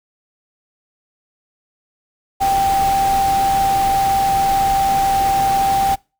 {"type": "tone in noise", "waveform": "sine", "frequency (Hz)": 784, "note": "G5", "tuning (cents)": 0, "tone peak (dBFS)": -13, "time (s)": [2.4, 5.96], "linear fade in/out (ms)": 20, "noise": "pink", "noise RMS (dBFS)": -26, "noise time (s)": [2.4, 5.96], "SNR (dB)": 10, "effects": ["noise-tail reverb RT60 0.3 s tail -24 dB re dry"]}